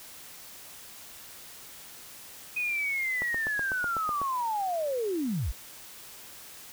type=linear sweep; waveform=sine; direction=down; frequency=2509 to 38.83 Hz; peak=-27 dBFS; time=2.56-5.52 s; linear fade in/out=10 ms
type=click train; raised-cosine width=1 ms; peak=-22 dBFS; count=9; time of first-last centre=3.22-4.216 s; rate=8.03 Hz
effects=white hiss -47 dBFS RMS until 6.72 s